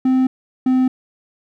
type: tone pair in turn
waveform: triangle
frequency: 259.2 / 257.4 Hz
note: C4 / C4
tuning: -16 / -28 cents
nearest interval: unison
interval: 12 cents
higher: first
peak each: -10 dBFS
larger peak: neither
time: 0.05-0.27 / 0.66-0.88 s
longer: neither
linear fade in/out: 5 ms
effects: none